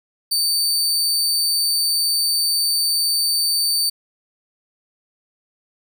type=tone; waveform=sawtooth; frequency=4579 Hz; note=D8; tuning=45 cents flat; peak=-14 dBFS; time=0.31-3.9 s; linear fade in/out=10 ms; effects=none